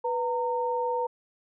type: tone pair together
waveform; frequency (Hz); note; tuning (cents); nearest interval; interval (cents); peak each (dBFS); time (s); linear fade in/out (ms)
sine; 492.9 / 918.2; B4 / A#5; -3 / -26; major seventh; 1077; -28; 0.04-1.07; 10
effects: none